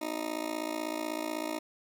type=tone with amplitude modulation; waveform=20% pulse; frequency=311.1 Hz; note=D#4; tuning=in tune; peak=-24 dBFS; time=0.01-1.59 s; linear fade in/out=10 ms; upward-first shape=sine; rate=56.1 Hz; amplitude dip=90%; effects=none